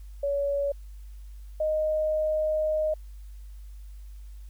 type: tone pair in turn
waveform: sine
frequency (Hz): 565 / 619.8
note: C#5 / D#5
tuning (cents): +33 / -7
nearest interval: major second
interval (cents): 160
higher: second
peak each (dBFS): -24 / -23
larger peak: second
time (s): 0.23-0.72 / 1.6-2.94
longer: second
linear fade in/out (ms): 5
effects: added 50 Hz sine -40 dBFS peak until 4.49 s + white hiss -64 dBFS RMS until 4.49 s